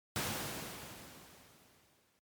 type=noise with exponential decay; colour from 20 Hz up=pink; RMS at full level=-34 dBFS; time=0.16-2.19 s; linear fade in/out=0 ms; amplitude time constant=440 ms; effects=high-pass 100 Hz 12 dB/octave + MP3 96 kbps